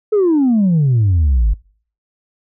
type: exponential sweep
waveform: sine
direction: down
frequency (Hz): 440 to 47.99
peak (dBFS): -8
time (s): 0.12-1.54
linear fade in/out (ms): 10
effects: noise-tail reverb RT60 0.5 s tail -26 dB re dry + tanh soft clip ceiling -8 dBFS